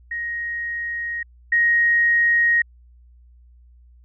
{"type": "tone pair in turn", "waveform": "sine", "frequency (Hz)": [1877, 1877], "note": ["A#6", "A#6"], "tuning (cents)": [11, 11], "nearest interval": "unison", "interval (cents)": 0, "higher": "neither", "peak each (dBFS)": [-24, -14], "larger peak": "second", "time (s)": [[0.11, 1.23], [1.52, 2.62]], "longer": "first", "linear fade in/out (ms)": 5, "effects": ["added 60 Hz sine -47 dBFS peak until 4.04 s"]}